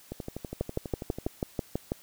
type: two click trains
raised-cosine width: 2 ms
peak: -15 / -22 dBFS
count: 9 / 15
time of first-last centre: 0.61-1.919 / 0.12-1.268 s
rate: 6.11 / 12.2 Hz
effects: white hiss -55 dBFS RMS until 2.02 s